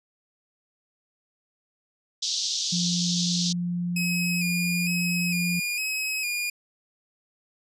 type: band-pass noise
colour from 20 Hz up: white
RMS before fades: -28 dBFS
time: 2.22-3.53 s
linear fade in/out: 10 ms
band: 3400 to 6300 Hz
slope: 48 dB/octave
type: tone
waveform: sine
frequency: 175.3 Hz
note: F3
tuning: 7 cents sharp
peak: -25 dBFS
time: 2.72-5.6 s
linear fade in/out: 10 ms
type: tone with vibrato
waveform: sawtooth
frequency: 2489 Hz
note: D#7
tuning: in tune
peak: -23 dBFS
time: 3.96-6.5 s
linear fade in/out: 5 ms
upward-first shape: square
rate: 1.1 Hz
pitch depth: 43 cents each way
effects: resampled to 32000 Hz